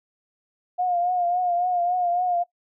sine tone with vibrato, 712 Hz, F5, 33 cents sharp, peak -20 dBFS, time 0.78-2.44 s, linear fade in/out 20 ms, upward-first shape triangle, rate 3.6 Hz, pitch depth 56 cents each way, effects noise-tail reverb RT60 0.1 s tail -18 dB re dry

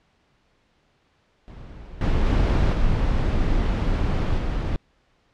brown noise with level steps, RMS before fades -39 / -20 / -18 / -21 / -24 dBFS, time 1.48-4.76 s, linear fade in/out 0 ms, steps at 2.01 / 2.26 / 2.73 / 4.38 s, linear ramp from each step 2 ms, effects pink hiss -64 dBFS RMS until 5.33 s + low-pass 4000 Hz 12 dB/octave

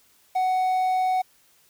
triangle tone with quantisation, 744 Hz, F#5, 9 cents sharp, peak -18 dBFS, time 0.35-1.22 s, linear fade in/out 10 ms, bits 8, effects white hiss -60 dBFS RMS until 1.69 s

